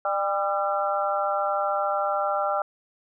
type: harmonic tone with a mistuned harmonic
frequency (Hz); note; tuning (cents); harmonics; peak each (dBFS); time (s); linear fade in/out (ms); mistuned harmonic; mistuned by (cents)
199.5; G3; +31; 3 / 4 / 5 / 6 / 7; -27 / -27 / -39 / -32 / -28; 0.05-2.62; 2; 7; -50
effects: none